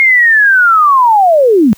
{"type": "linear sweep", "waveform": "sine", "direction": "down", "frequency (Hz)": [2159, 193.5], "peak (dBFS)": -4, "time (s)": [0, 1.73], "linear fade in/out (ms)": 0, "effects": ["white hiss -43 dBFS RMS until 1.77 s", "high-pass 60 Hz 12 dB/octave"]}